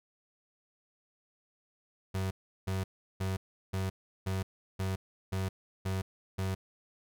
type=tone bursts; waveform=35% pulse; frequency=95 Hz; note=F#2; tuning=46 cents sharp; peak=-29 dBFS; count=9; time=2.14-6.55 s; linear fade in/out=10 ms; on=170 ms; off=360 ms; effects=none